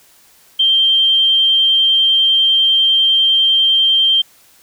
sine tone, 3155 Hz, G7, 10 cents sharp, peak -9 dBFS, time 0.59-4.22 s, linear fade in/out 10 ms, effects white hiss -49 dBFS RMS until 4.62 s

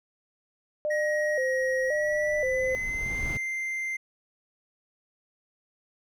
sine tone with vibrato, 559 Hz, C#5, 14 cents sharp, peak -25 dBFS, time 0.85-2.75 s, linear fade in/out 0 ms, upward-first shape square, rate 0.95 Hz, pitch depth 130 cents each way
triangle tone with pitch glide, 1893 to 2088 Hz, A#6 to C7, +26 to -4 cents, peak -27 dBFS, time 0.9-3.97 s, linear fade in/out 10 ms, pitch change +170 cents, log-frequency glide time 1.81-3.12 s
brown noise with exponential growth, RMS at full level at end -30 dBFS, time 1.16-3.37 s, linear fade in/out 1 ms, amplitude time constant 480 ms
effects none

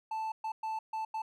triangle tone bursts at uneven times, 880 Hz, A5, in tune, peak -31 dBFS, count 5, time 0.11-0.32 / 0.44-0.52 / 0.63-0.79 / 0.93-1.05 / 1.14-1.22 s, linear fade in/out 5 ms, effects none

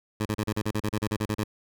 15% pulse tone bursts, 106.9 Hz, A2, 49 cents flat, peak -19 dBFS, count 14, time 0.2-1.439 s, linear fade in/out 5 ms, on 56 ms, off 35 ms, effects none

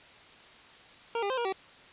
25% pulse tone with pitch steps, 464.2 / 402.2 / 521 / 474.7 / 383.5 Hz, A#4 / G4 / C5 / A#4 / G4, -7 / +44 / -7 / +31 / -38 cents, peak -25 dBFS, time 1.15-1.525 s, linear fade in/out 2 ms, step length 75 ms, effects white hiss -53 dBFS RMS until 1.92 s + resampled to 8000 Hz

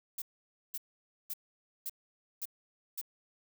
violet noise bursts, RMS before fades -38 dBFS, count 6, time 0.18-3.014 s, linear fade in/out 5 ms, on 39 ms, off 520 ms, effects none

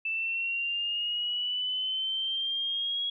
sine linear sweep, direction up, 2642 to 3322 Hz, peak -28 dBFS, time 0.05-3.1 s, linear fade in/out 5 ms, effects none

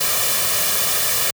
white noise with comb filter, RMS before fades -19 dBFS, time 0-1.31 s, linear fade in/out 10 ms, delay 1.7 ms, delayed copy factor +0.65, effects high-pass 80 Hz 12 dB/octave

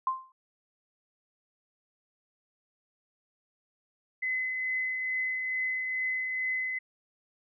sine tone with exponential decay, 1046.5 Hz, C6, in tune, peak -22 dBFS, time 0.07-0.32 s, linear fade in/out 2 ms, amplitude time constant 53 ms
sine tone with tremolo, 2032 Hz, B6, 49 cents sharp, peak -27 dBFS, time 4.22-6.79 s, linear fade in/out 10 ms, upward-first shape triangle, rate 2.3 Hz, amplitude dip 35%
effects none

